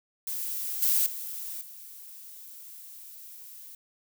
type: noise with level steps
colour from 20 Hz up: violet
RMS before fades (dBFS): -33 / -24 / -37 / -46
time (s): 0.27-3.75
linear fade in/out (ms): 2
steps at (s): 0.82 / 1.06 / 1.61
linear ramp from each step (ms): 5
effects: none